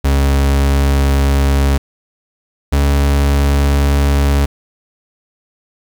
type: tone pair in turn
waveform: 40% pulse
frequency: 69.3 / 70.43 Hz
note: C#2 / C#2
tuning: 0 / +28 cents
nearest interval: unison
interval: 28 cents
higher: second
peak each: -9 dBFS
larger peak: neither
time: 0.04-1.78 / 2.72-4.46 s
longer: neither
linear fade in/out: 10 ms
effects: 8-bit